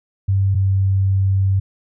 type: tone pair in turn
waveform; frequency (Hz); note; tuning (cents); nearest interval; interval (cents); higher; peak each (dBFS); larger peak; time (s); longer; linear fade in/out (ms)
sine; 97.4 / 96.62; G2 / G2; -11 / -25; unison; 14; first; -13; neither; 0.28-0.55 / 0.55-1.6; second; 10
effects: none